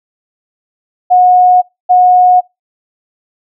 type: tone pair in turn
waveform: sine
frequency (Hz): 727 / 727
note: F#5 / F#5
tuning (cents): -31 / -31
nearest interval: unison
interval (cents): 0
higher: neither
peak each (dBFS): -3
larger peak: neither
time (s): 1.1-1.62 / 1.89-2.41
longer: neither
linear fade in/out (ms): 20
effects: noise-tail reverb RT60 0.2 s tail -24 dB re dry